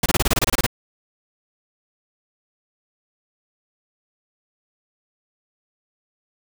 pink noise bursts, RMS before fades -18 dBFS, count 12, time 0.03-0.665 s, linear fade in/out 5 ms, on 30 ms, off 25 ms, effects none

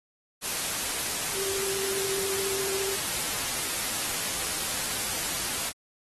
sine tone in noise, 390 Hz, G4, 9 cents flat, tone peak -33 dBFS, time 1.33-2.97 s, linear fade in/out 50 ms, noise white, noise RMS -30 dBFS, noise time 0.41-5.73 s, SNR -6 dB, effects AAC 32 kbps

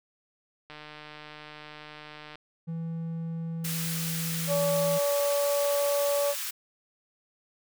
click train, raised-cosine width 0.3 ms, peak -28 dBFS, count 251, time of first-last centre 0.7-2.356 s, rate 151 Hz
triangle tone, 164.81 Hz, E3, in tune, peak -29 dBFS, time 2.67-4.99 s, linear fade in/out 20 ms
white high-pass noise, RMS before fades -34 dBFS, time 3.64-6.51 s, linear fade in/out 10 ms, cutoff 1200 Hz, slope 24 dB/octave
harmonic tone, 285.3 Hz, C#4, 50 cents sharp, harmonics 2 / 3 / 4, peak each -24 / -40 / -38 dBFS, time 4.47-6.35 s, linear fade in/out 50 ms
effects none

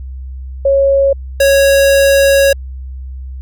sine / square tone pair in turn, 550 / 552.2 Hz, C#5 / C#5, -14 / -7 cents, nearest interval unison, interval 7 cents, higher second, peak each -7 dBFS, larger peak neither, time 0.65-1.13 / 1.4-2.53 s, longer second, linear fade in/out 5 ms, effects added 65 Hz sine -23 dBFS peak until 3.41 s

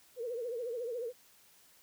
sine tone with vibrato, 477.5 Hz, A#4, 42 cents sharp, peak -35 dBFS, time 0.16-1.13 s, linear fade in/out 50 ms, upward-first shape triangle, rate 14 Hz, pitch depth 130 cents each way, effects white hiss -63 dBFS RMS until 1.82 s

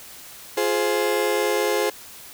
35% pulse chord, F minor, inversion none, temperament just, 349.2 / 419.1 / 523.8 Hz, F4 / Ab4 / C5, 0 / +16 / +2 cents, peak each -25 / -21 / -23 dBFS, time 0.57-1.9 s, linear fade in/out 5 ms, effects white hiss -42 dBFS RMS until 2.33 s

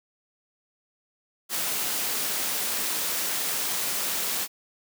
white high-pass noise, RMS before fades -28 dBFS, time 1.49-4.48 s, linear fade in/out 50 ms, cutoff 170 Hz, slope 12 dB/octave, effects none

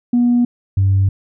sine tone pair in turn, 241.8 / 97.05 Hz, B3 / G2, -36 / -17 cents, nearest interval octave + major third, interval 1581 cents, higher first, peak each -9 dBFS, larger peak neither, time 0.13-0.45 / 0.77-1.09 s, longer neither, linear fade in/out 5 ms, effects tanh soft clip ceiling -7 dBFS

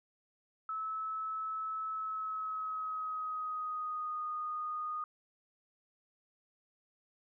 sine tone with pitch glide, 1300 to 1233.4 Hz, E6 to D#6, -24 to -16 cents, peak -35 dBFS, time 0.69-5.04 s, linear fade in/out 2 ms, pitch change -92 cents, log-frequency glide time 1.9-4.26 s, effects none

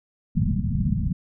white low-pass noise, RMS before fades -23 dBFS, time 0.35-1.13 s, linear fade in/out 10 ms, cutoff 230 Hz, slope 96 dB/octave, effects none

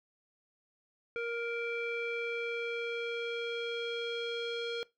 square tone with low-pass filter sweep, 468.3 Hz, A#4, 8 cents sharp, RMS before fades -36 dBFS, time 1.16-4.83 s, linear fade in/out 0 ms, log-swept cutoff 2100 to 3700 Hz, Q 3.6, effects noise-tail reverb RT60 0.2 s tail -21 dB re dry

